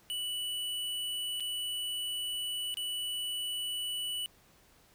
square tone with dropouts, 2960 Hz, F#7, in tune, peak -34 dBFS, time 0.1-4.26 s, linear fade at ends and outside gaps 0 ms, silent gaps 1.399-1.405 / 2.742-2.771 s, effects pink hiss -63 dBFS RMS until 4.94 s

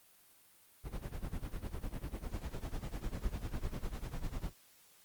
brown noise with tremolo, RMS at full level -37 dBFS, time 0.83-4.53 s, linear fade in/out 50 ms, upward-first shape sine, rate 10 Hz, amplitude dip 85%, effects white hiss -64 dBFS RMS until 5.04 s + Opus 32 kbps

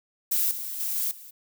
violet noise with level steps, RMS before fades -24 / -34 / -29 / -27 / -45 dBFS, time 0.31-1.31 s, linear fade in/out 10 ms, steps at 0.51 / 0.8 / 0.96 / 1.11 s, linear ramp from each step 2 ms, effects none

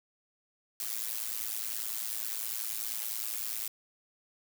blue noise with amplitude modulation, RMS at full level -32 dBFS, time 0.8-3.68 s, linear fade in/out 2 ms, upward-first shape sine, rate 110 Hz, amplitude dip 90%, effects none

